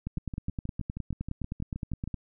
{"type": "two click trains", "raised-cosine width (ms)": 5, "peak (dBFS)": [-23, -20], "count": [13, 21], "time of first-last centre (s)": [[0.18, 2.076], [0.07, 2.143]], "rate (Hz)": [6.33, 9.65], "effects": []}